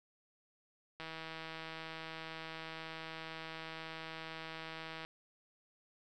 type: click train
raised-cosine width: 0.3 ms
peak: -29 dBFS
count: 653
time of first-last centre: 1-5.05 s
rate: 161 Hz
effects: none